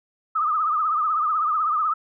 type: tone with vibrato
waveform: sine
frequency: 1244.5 Hz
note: D#6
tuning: in tune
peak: -19 dBFS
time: 0.35-1.94 s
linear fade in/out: 10 ms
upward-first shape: triangle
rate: 16 Hz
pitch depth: 110 cents each way
effects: none